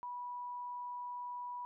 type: tone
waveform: sine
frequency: 979 Hz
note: B5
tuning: 15 cents flat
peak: -40 dBFS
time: 0.03-1.65 s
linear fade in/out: 0 ms
effects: none